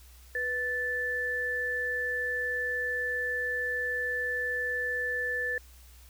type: tone pair together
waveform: sine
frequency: 493.9 / 1753.5 Hz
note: B4 / A6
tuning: 0 / -6 cents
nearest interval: octave + minor seventh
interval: 2194 cents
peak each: -36 / -29 dBFS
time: 0.35-5.58 s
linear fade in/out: 2 ms
effects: added 62 Hz sine -51 dBFS peak until 6.09 s + white hiss -58 dBFS RMS until 6.09 s